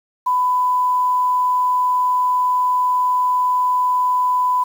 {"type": "tone with quantisation", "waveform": "sine", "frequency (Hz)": 999, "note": "B5", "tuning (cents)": 20, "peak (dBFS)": -14, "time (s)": [0.26, 4.64], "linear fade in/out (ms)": 10, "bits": 7, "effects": []}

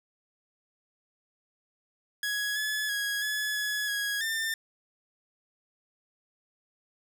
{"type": "tone with pitch steps", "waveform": "sawtooth", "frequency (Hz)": [1670, 1712, 1658, 1705, 1693, 1658, 1795], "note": ["G#6", "A6", "G#6", "G#6", "G#6", "G#6", "A6"], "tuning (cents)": [9, -48, -3, 45, 33, -3, 34], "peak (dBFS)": -25, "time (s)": [2.23, 4.54], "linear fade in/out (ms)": 2, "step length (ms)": 330, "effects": []}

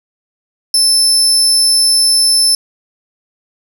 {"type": "tone", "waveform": "30% pulse", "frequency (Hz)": 5280, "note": "E8", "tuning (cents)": 2, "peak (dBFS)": -4, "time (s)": [0.74, 2.55], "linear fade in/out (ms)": 2, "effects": []}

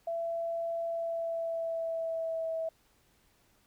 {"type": "tone with pitch glide", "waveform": "sine", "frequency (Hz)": [670, 650.2], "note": ["E5", "E5"], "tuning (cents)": [28, -24], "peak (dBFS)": -31, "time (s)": [0.07, 2.69], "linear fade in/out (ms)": 5, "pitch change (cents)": -52, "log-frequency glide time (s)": [0.87, 2.57], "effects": ["pink hiss -68 dBFS RMS until 3.66 s"]}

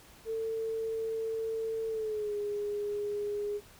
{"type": "tone with pitch glide", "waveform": "sine", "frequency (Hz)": [447.5, 412.7], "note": ["A4", "G#4"], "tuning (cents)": [29, -11], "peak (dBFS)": -31, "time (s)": [0.25, 3.61], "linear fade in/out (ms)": 50, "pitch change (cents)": -140, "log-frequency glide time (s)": [1.88, 2.35], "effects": ["pink hiss -56 dBFS RMS until 3.79 s"]}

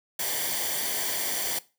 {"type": "noise with comb filter", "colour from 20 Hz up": "white", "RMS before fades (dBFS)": -29, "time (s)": [0.19, 1.59], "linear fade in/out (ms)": 5, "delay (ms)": 0.76, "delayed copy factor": -0.65, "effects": ["noise-tail reverb RT60 0.3 s tail -19 dB re dry"]}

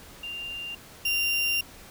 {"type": "tone pair in turn", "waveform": ["sine", "35% pulse"], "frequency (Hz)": [2789, 2779], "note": ["F7", "F7"], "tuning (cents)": [-3, -9], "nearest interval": "unison", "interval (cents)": 6, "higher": "first", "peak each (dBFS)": [-33, -22], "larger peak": "second", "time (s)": [[0.23, 0.75], [1.05, 1.61]], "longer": "second", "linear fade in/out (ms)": 5, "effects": ["pink hiss -48 dBFS RMS until 1.9 s"]}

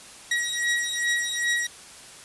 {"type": "beating tone pair", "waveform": "sawtooth", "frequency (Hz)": [1906, 1908.5], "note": ["A#6", "A#6"], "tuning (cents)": [38, 40], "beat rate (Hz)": 2.5, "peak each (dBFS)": -23, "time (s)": [0.31, 1.67], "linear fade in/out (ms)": 5, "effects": ["white hiss -45 dBFS RMS until 2.24 s", "resampled to 24000 Hz"]}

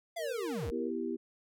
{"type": "linear sweep", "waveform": "square", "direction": "down", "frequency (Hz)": [698.5, 39.69], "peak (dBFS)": -36, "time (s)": [0.16, 0.71], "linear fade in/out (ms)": 10}
{"type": "tone with tremolo", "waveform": "sine", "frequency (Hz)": 466.4, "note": "A#4", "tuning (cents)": 1, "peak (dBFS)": -36, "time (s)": [0.18, 0.91], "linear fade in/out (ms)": 50, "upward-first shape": "triangle", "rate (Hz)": 16, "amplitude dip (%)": 25}
{"type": "chord", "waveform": "sine", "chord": "E minor", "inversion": "second", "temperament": "equal", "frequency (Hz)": [246.9, 329.6, 392], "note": ["B3", "E4", "G4"], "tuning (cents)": [0, 0, 0], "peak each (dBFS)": -37, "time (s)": [0.71, 1.17], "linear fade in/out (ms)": 20}
{"effects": []}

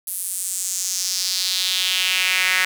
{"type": "tone with high-pass filter sweep", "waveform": "sawtooth", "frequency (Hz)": 185, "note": "F#3", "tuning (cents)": 0, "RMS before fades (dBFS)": -22, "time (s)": [0.07, 2.65], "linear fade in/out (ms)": 5, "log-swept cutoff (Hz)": [11000, 1900], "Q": 2.8, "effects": []}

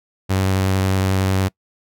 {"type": "tone with vibrato", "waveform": "sawtooth", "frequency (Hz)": 95.3, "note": "G2", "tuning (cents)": -48, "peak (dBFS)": -12, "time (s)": [0.29, 1.49], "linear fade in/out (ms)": 20, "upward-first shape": "sine", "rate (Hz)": 11, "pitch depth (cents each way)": 11, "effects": ["noise-tail reverb RT60 0.1 s tail -24 dB re dry"]}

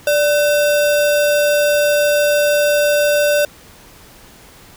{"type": "tone with sample-and-hold", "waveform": "sine", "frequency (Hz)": 587, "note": "D5", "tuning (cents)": -1, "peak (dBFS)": -11, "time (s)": [0.07, 3.45], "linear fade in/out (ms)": 2, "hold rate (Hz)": 2100, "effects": ["pink hiss -43 dBFS RMS until 4.76 s"]}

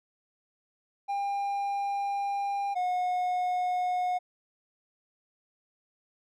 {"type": "tone pair in turn", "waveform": "triangle", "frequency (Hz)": [801, 725.1], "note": ["G5", "F#5"], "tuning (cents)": [37, -35], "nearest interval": "major second", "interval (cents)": 172, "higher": "first", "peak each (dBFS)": [-26, -24], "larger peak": "second", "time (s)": [[1.08, 2.75], [2.75, 4.19]], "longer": "first", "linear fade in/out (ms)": 20, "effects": []}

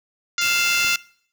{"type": "harmonic tone", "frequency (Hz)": 698.5, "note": "F5", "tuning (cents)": 0, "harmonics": [2, 3, 4, 5, 6, 7, 8, 9, 10], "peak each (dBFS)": [-25, -27, -28, -29, -30, -30, -31, -32, -32], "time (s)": [0.38, 0.96], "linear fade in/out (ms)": 2}
{"type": "noise", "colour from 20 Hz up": "white", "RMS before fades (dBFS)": -31, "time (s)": [0.41, 0.96], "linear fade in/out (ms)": 5}
{"type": "tone", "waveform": "sine", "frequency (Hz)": 2669, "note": "E7", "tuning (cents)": 21, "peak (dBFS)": -22, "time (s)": [0.42, 0.96], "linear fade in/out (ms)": 5}
{"type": "click", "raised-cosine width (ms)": 3, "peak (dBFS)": -27, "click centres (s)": 0.847}
{"effects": ["noise-tail reverb RT60 0.6 s tail -22 dB re dry"]}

